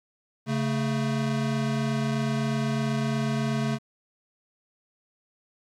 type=tone pair together; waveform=square; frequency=138.7 / 221.8 Hz; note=C#3 / A3; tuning=+1 / +14 cents; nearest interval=minor sixth; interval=813 cents; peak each=-28 dBFS; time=0.46-3.79 s; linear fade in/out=50 ms; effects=low-pass 7000 Hz 12 dB/octave + 10-bit